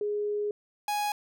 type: tone pair in turn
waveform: sine / 45% pulse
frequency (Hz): 415.3 / 830.6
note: G#4 / G#5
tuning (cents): 0 / 0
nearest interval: octave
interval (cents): 1200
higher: second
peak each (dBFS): -27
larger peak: neither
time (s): 0.01-0.51 / 0.88-1.12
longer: first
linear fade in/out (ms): 2
effects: none